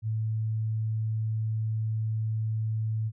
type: tone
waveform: sine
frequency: 110 Hz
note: A2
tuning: in tune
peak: -26 dBFS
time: 0.02-3.12 s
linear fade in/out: 50 ms
effects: none